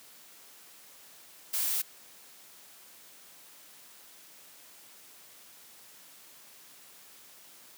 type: noise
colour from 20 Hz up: blue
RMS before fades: -30 dBFS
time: 1.53-1.82 s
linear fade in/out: 10 ms
effects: white hiss -54 dBFS RMS until 7.77 s + high-pass 150 Hz 12 dB/octave